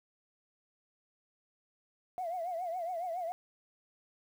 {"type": "tone with vibrato", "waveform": "sine", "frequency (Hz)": 698.5, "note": "F5", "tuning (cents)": 0, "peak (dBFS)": -33, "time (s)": [2.18, 3.32], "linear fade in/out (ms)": 0, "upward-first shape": "triangle", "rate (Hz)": 7.2, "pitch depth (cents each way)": 140, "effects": ["tanh soft clip ceiling -29 dBFS", "10-bit"]}